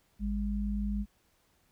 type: tone pair together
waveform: sine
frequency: 53.6 / 203.9 Hz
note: A1 / G#3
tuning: -45 / -32 cents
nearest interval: octave + major seventh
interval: 2313 cents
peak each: -32 / -32 dBFS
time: 0.19-1.06 s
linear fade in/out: 50 ms
effects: pink hiss -70 dBFS RMS until 1.71 s